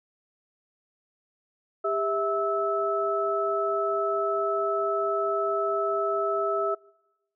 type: tone cluster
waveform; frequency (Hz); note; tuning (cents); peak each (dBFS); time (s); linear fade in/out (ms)
sine; 400.5 / 653 / 1305; G4 / E5 / E6; +37 / -17 / -18; -28; 1.84-6.75; 10
effects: noise-tail reverb RT60 1.0 s tail -25 dB re dry